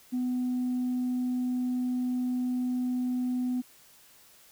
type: tone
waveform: sine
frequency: 250 Hz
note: B3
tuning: 21 cents sharp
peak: -25 dBFS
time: 0.12-3.62 s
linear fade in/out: 20 ms
effects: tanh soft clip ceiling -24 dBFS + white hiss -57 dBFS RMS until 4.51 s